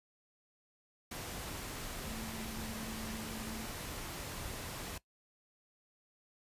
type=tone in noise; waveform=sine; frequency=221.6 Hz; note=A3; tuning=13 cents sharp; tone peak=-44 dBFS; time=2.07-3.66 s; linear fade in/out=5 ms; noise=pink; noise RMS=-43 dBFS; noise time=1.11-4.98 s; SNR=-4 dB; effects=noise-tail reverb RT60 0.1 s tail -19 dB re dry + resampled to 32000 Hz